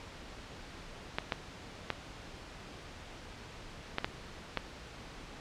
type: clicks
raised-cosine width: 0.3 ms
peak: -14 dBFS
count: 6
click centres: 1.185 / 1.322 / 1.903 / 3.984 / 4.045 / 4.573 s
effects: pink hiss -48 dBFS RMS until 5.4 s + low-pass 5000 Hz 12 dB/octave